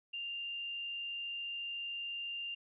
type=tone with frequency modulation; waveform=sine; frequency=2794 Hz; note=F7; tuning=in tune; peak=-38 dBFS; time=0.13-2.55 s; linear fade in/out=10 ms; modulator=53.1 Hz; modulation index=0.46; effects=none